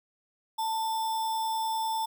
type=tone with sample-and-hold; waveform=sine; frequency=890 Hz; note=A5; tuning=20 cents sharp; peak=-27 dBFS; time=0.58-2.06 s; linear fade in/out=10 ms; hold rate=4410 Hz; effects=none